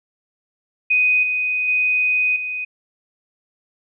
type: tone with level steps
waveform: sine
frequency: 2497 Hz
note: D#7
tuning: 6 cents sharp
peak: -13 / -18 / -15 / -23 dBFS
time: 0.9-2.65 s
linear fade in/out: 10 ms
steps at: 1.23 / 1.68 / 2.36 s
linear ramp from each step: 2 ms
effects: none